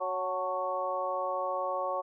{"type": "harmonic tone with a mistuned harmonic", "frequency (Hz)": 185, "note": "F#3", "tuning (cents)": 0, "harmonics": [2, 3, 4, 5, 6], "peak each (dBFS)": [-43, -33, -37, -38, -34], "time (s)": [0, 2.02], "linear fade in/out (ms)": 20, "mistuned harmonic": 5, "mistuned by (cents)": -59, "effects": []}